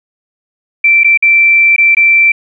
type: tone with dropouts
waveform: sine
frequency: 2342 Hz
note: D7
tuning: 5 cents flat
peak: -4 dBFS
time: 0.84-2.32 s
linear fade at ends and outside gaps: 5 ms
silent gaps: 1.035-1.044 / 1.175-1.224 / 1.763-1.781 / 1.949-1.968 s
effects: none